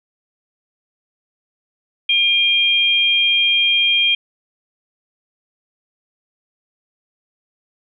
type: tone pair together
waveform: sine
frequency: 2406 / 3212 Hz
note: D7 / G7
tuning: +41 / +41 cents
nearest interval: perfect fourth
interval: 500 cents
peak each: -17 / -14 dBFS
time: 2.09-4.15 s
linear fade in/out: 5 ms
effects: none